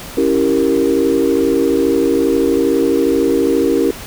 sine chord, C# diminished seventh, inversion none, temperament equal, 277.2 / 329.6 / 392 / 466.2 Hz, C#4 / E4 / G4 / Bb4, 0 / 0 / 0 / 0 cents, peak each -16 dBFS, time 0.17-3.91 s, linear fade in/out 5 ms, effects tanh soft clip ceiling -2 dBFS + pink hiss -31 dBFS RMS until 4.06 s

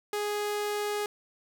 sawtooth tone, 415.3 Hz, G#4, in tune, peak -25 dBFS, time 0.13-1.06 s, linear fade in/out 2 ms, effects 11-bit

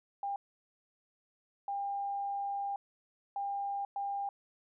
sine tone bursts at uneven times, 800 Hz, G5, 35 cents sharp, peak -33 dBFS, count 4, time 0.23-0.36 / 1.68-2.76 / 3.36-3.85 / 3.96-4.29 s, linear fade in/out 2 ms, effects none

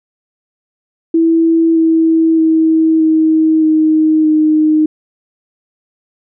sine tone with pitch steps, 328.5 / 324.5 / 320.6 / 316.8 / 312.9 / 309.2 Hz, E4 / E4 / E4 / D#4 / D#4 / D#4, -6 / -27 / -48 / +31 / +10 / -11 cents, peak -7 dBFS, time 1.14-4.86 s, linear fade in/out 5 ms, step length 620 ms, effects none

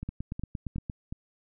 two click trains, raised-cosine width 5 ms, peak -23 / -21 dBFS, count 4 / 8, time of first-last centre 0.03-1.125 / 0.09-0.898 s, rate 2.74 / 8.66 Hz, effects none

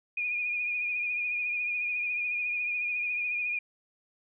sine tone with vibrato, 2447 Hz, D#7, 29 cents flat, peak -28 dBFS, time 0.17-3.59 s, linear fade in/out 5 ms, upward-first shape sine, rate 14 Hz, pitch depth 34 cents each way, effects none

